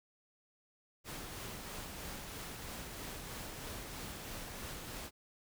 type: noise with tremolo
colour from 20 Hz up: pink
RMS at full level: -44 dBFS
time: 1.04-5.11 s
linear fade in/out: 50 ms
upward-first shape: triangle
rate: 3.1 Hz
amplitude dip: 30%
effects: none